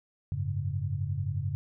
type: chord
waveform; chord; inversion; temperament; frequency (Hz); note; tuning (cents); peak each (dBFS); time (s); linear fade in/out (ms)
sine; F# suspended second; none; equal with one note detuned; 92.5 / 103.83 / 139.8; F#2 / G#2 / C#3; 0 / 0 / +15; -33; 0.32-1.55; 0
effects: none